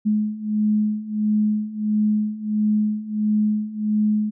sine beating tone pair, 211.3 / 212.8 Hz, G#3 / G#3, +30 / +42 cents, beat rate 1.5 Hz, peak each -23 / -20 dBFS, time 0.05-4.31 s, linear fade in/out 20 ms, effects none

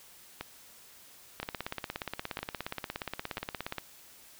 two click trains, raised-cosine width 0.3 ms, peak -20 / -18 dBFS, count 4 / 41, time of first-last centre 0.41-3.38 / 1.43-3.783 s, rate 1.01 / 17 Hz, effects white hiss -55 dBFS RMS until 4.39 s

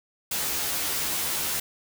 white noise with comb filter, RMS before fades -28 dBFS, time 0.31-1.6 s, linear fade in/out 5 ms, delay 13 ms, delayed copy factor +0.95, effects none

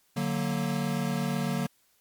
square chord, D augmented, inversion none, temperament equal, 146.83 / 185 / 233.1 Hz, D3 / F#3 / A#3, 0 / 0 / 0 cents, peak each -32 dBFS, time 0.16-1.67 s, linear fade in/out 10 ms, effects white hiss -67 dBFS RMS until 2 s + MP3 96 kbps

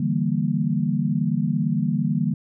sine chord, E half-diminished seventh, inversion third, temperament equal, 146.83 / 164.81 / 196 / 233.1 Hz, D3 / E3 / G3 / Bb3, 0 / 0 / 0 / 0 cents, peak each -25 dBFS, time 0-2.34 s, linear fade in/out 5 ms, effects none

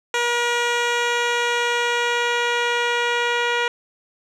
10% pulse tone with low-pass filter sweep, 478.1 Hz, A#4, 44 cents sharp, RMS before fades -21 dBFS, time 0.14-3.68 s, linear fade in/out 2 ms, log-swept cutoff 6600 to 3900 Hz, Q 0.87, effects none

